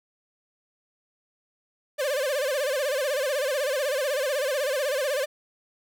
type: tone with vibrato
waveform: 45% pulse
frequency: 554.4 Hz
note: C#5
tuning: in tune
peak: -24 dBFS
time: 1.98-5.26 s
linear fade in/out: 20 ms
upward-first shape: sine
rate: 16 Hz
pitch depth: 150 cents each way
effects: none